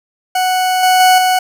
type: tone with level steps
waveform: 40% pulse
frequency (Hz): 740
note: F#5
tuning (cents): 0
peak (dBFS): -11 / -7 / -5 / -9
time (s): 0.35-1.39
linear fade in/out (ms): 5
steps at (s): 0.83 / 1 / 1.18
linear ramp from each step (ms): 2
effects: none